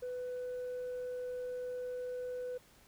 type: tone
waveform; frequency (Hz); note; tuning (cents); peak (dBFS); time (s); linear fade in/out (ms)
sine; 498.3; B4; +15; -35; 0.02-2.58; 10
effects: tanh soft clip ceiling -36 dBFS + pink hiss -63 dBFS RMS until 2.87 s